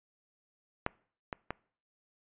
clicks, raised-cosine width 0.5 ms, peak -14 / -20 / -19 dBFS, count 3, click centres 0.864 / 1.328 / 1.506 s, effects noise-tail reverb RT60 0.5 s tail -24 dB re dry + resampled to 8000 Hz

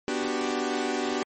sawtooth chord, G major seventh, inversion first, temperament equal, 246.9 / 293.7 / 370 / 392 Hz, B3 / D4 / F#4 / G4, 0 / 0 / 0 / 0 cents, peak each -28 dBFS, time 0.08-1.23 s, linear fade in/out 0 ms, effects MP3 32 kbps

